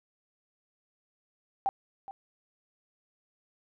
sine tone with echo, 784 Hz, G5, in tune, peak -24 dBFS, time 1.66-1.69 s, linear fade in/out 0 ms, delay 420 ms, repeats 1, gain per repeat -15 dB, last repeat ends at 2.11 s, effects none

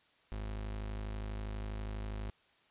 35% pulse tone, 52.3 Hz, G#1, 13 cents sharp, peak -36 dBFS, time 0.32-2.3 s, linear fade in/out 0 ms, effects white hiss -68 dBFS RMS until 2.7 s + resampled to 8000 Hz

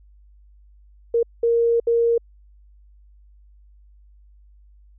sine tone bursts at uneven times, 466.2 Hz, A#4, in tune, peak -15 dBFS, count 3, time 1.14-1.23 / 1.43-1.8 / 1.87-2.18 s, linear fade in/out 5 ms, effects added 50 Hz sine -48 dBFS peak until 4.98 s

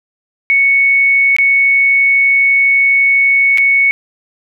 sine tone with dropouts, 2217 Hz, C#7, in tune, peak -7 dBFS, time 0.5-3.91 s, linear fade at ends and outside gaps 0 ms, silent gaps 1.365-1.385 / 3.575-3.582 s, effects none

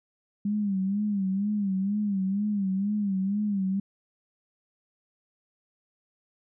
sine tone with vibrato, 199.6 Hz, G3, 32 cents sharp, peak -24 dBFS, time 0.45-3.8 s, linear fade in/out 5 ms, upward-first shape sine, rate 2.1 Hz, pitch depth 96 cents each way, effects none

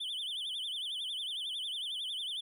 triangle tone with vibrato, 3271 Hz, G#7, 27 cents flat, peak -34 dBFS, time 0-2.41 s, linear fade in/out 10 ms, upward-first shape sine, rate 11 Hz, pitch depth 170 cents each way, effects none

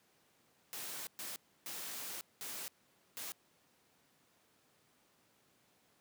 white noise bursts at uneven times, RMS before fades -44 dBFS, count 5, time 0.73-1.07 / 1.19-1.36 / 1.66-2.21 / 2.41-2.68 / 3.17-3.32 s, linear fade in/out 0 ms, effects pink hiss -71 dBFS RMS until 6 s + high-pass 150 Hz 12 dB/octave

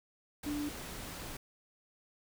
sine tone in noise, 293.7 Hz, D4, in tune, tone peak -34 dBFS, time 0.46-0.69 s, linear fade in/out 5 ms, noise pink, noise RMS -44 dBFS, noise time 0.43-1.37 s, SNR +7 dB, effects none

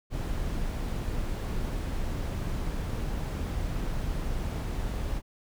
brown noise, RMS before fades -31 dBFS, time 0.1-5.22 s, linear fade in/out 50 ms, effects none

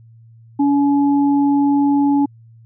sine tone pair together, 283.4 / 849.2 Hz, C#4 / G#5, +38 / +38 cents, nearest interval octave + perfect fifth, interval 1900 cents, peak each -12 / -22 dBFS, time 0.59-2.26 s, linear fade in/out 10 ms, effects added 114 Hz sine -42 dBFS peak until 2.65 s

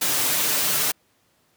white noise with comb filter, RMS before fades -22 dBFS, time 0.01-0.92 s, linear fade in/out 10 ms, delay 6.7 ms, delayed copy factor +0.6, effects pink hiss -64 dBFS RMS until 1.56 s + high-pass 100 Hz 12 dB/octave

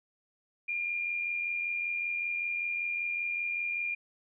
sine tone with amplitude modulation, 2408 Hz, D7, 43 cents sharp, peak -28 dBFS, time 0.68-3.95 s, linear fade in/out 10 ms, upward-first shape sine, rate 85.2 Hz, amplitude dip 45%, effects none

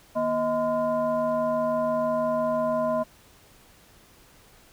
sine tone with frequency modulation, 631 Hz, D#5, 24 cents sharp, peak -22 dBFS, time 0.15-3.04 s, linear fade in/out 20 ms, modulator 392 Hz, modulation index 0.87, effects pink hiss -55 dBFS RMS until 4.72 s

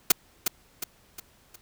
white noise with echo, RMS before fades -17 dBFS, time 0.1-0.12 s, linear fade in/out 5 ms, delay 360 ms, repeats 4, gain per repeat -7 dB, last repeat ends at 1.56 s, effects pink hiss -60 dBFS RMS until 1.61 s

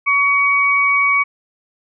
sine tone pair together, 1127 / 2254 Hz, C#6 / C#7, +28 / +28 cents, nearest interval octave, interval 1200 cents, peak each -17 / -13 dBFS, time 0.06-1.24 s, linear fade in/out 20 ms, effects none

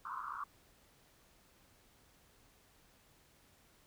pink band-pass noise, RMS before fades -43 dBFS, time 0.05-0.44 s, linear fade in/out 5 ms, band 1000 to 1400 Hz, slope 96 dB/octave, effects pink hiss -67 dBFS RMS until 3.86 s

